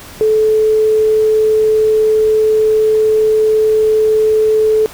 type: tone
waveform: sine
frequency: 433.9 Hz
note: A4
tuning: 24 cents flat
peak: -8 dBFS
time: 0.21-4.86 s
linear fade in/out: 0 ms
effects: pink hiss -34 dBFS RMS until 4.93 s